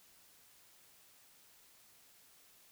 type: silence
effects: white hiss -64 dBFS RMS until 2.71 s